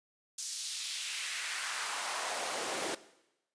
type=noise with high-pass filter sweep; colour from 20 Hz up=pink; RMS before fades=-37 dBFS; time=0.38-2.95 s; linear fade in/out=5 ms; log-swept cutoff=5800 to 350 Hz; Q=1.5; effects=noise-tail reverb RT60 0.9 s tail -17 dB re dry + resampled to 22050 Hz